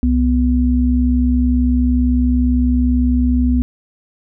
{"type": "tone pair together", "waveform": "sine", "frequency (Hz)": [65.6, 247.7], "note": ["C2", "B3"], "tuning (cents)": [5, 5], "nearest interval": "octave + major seventh", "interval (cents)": 2300, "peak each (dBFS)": -14, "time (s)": [0.03, 3.62], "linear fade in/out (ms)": 0, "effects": []}